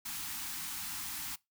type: band-stop noise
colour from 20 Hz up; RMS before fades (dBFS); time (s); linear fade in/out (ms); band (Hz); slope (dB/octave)
white; -40; 0.05-1.36; 10; 330 to 760; 96
effects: noise-tail reverb RT60 0.2 s tail -22 dB re dry